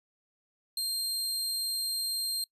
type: tone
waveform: sawtooth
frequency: 4186 Hz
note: C8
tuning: in tune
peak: -27 dBFS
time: 0.77-2.44 s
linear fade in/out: 2 ms
effects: noise-tail reverb RT60 0.1 s tail -24 dB re dry + resampled to 32000 Hz